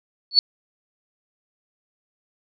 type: tone with exponential growth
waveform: sine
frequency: 4435 Hz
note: C#8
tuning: in tune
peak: -5 dBFS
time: 0.31-0.39 s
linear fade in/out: 1 ms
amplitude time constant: 17 ms
effects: none